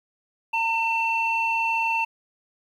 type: tone pair together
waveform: sine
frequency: 911.1 / 2688 Hz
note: A#5 / E7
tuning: -40 / +33 cents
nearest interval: octave + perfect fifth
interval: 1873 cents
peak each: -23 dBFS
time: 0.53-2.05 s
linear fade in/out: 10 ms
effects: tanh soft clip ceiling -14 dBFS + 9-bit